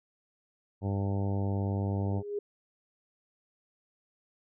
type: harmonic tone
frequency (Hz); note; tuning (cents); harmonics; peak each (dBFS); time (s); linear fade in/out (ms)
99; G2; +18; 1 / 2 / 3 / 4 / 5 / 6 / 7 / 8 / 9; -29 / -35 / -39 / -41 / -43 / -45 / -46 / -47 / -48; 0.81-2.23; 50
type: tone with exponential growth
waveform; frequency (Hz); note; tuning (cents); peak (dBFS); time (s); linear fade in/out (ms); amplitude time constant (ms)
sine; 410; G#4; -22; -28; 1.88-2.39; 5; 110
effects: none